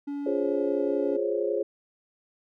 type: tone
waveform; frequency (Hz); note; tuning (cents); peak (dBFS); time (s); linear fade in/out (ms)
triangle; 284.9; C#4; +48; -28; 0.07-1.17; 10
type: chord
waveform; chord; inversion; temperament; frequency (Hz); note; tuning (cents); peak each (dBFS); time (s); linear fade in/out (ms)
sine; Db major seventh; first; equal with one note detuned; 350.2 / 415.3 / 523.3 / 554.4; F4 / Ab4 / C5 / Db5; +5 / 0 / 0 / 0; -31 / -28 / -31 / -31; 0.26-1.63; 5
effects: none